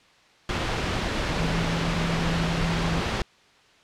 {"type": "tone in noise", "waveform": "sine", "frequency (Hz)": 166.7, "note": "E3", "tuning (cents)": 20, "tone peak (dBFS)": -26, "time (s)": [1.38, 3], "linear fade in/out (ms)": 2, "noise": "pink", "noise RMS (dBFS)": -26, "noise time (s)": [0.49, 3.22], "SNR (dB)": -3, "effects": ["white hiss -56 dBFS RMS until 3.83 s", "low-pass 4000 Hz 12 dB/octave"]}